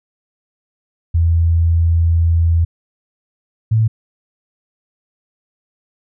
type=tone pair in turn; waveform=sine; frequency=83.4 / 110.88 Hz; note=E2 / A2; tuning=+21 / +14 cents; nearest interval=perfect fourth; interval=493 cents; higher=second; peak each=-10 dBFS; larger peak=neither; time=1.14-2.65 / 3.71-3.88 s; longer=first; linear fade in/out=10 ms; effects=none